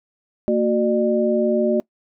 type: tone cluster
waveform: sine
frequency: 228 / 369.3 / 601 Hz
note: A#3 / F#4 / D5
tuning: -38 / -3 / +40 cents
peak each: -20 dBFS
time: 0.48-1.8 s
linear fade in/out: 0 ms
effects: noise-tail reverb RT60 0.1 s tail -24 dB re dry